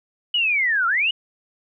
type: linear two-way sweep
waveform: sine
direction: down then up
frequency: 2976 to 1318.5 to 2976 Hz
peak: -17 dBFS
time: 0.34-1.11 s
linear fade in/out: 5 ms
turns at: 0.87 s
effects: none